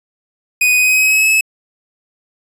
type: tone with pitch glide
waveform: 45% pulse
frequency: 2489 to 2589 Hz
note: D#7 to E7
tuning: 0 to -32 cents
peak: -9 dBFS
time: 0.61-1.41 s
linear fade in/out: 5 ms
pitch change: +68 cents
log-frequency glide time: 0.76-1.29 s
effects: resampled to 32000 Hz